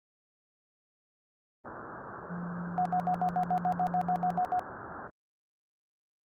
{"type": "low-pass noise", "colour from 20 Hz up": "white", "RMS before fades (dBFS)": -43, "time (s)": [1.64, 5.1], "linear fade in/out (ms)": 10, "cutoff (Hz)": 1600, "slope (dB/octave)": 96}
{"type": "tone", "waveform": "sine", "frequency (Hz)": 174.61, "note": "F3", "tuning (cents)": 0, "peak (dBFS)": -35, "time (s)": [2.29, 4.4], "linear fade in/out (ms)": 20}
{"type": "tone bursts", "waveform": "sine", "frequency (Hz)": 728, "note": "F#5", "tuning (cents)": -28, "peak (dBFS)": -25, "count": 13, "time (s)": [2.78, 4.594], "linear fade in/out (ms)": 0, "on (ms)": 74, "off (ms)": 71}
{"effects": ["high-pass 80 Hz 12 dB/octave", "Opus 32 kbps"]}